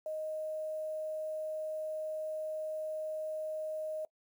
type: tone with quantisation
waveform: sine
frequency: 623 Hz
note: D#5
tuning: 2 cents sharp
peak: -35 dBFS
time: 0.06-4.05 s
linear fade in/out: 2 ms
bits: 10
effects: noise-tail reverb RT60 0.1 s tail -21 dB re dry